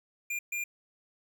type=tone bursts at uneven times; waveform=square; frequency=2400 Hz; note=D7; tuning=37 cents sharp; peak=-32 dBFS; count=2; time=0.3-0.39 / 0.52-0.64 s; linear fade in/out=5 ms; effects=11-bit